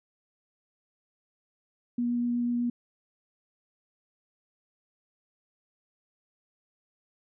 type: tone with vibrato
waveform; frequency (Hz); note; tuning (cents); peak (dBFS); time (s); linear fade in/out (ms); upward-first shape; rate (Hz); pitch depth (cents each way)
sine; 240.5; B3; -46; -25; 1.98-2.7; 5; triangle; 8.1; 9
effects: none